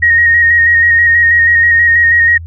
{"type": "tone with vibrato", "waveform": "sine", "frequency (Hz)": 1871, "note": "A#6", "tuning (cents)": 6, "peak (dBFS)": -5, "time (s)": [0.02, 2.38], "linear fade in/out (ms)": 10, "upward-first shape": "square", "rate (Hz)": 6.2, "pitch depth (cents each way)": 20, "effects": ["added 83 Hz sine -24 dBFS peak until 2.46 s"]}